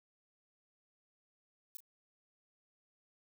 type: noise with echo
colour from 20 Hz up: violet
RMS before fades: -45 dBFS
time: 1.75-1.77 s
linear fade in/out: 0 ms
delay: 34 ms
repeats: 1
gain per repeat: -14 dB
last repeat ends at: 1.804 s
effects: none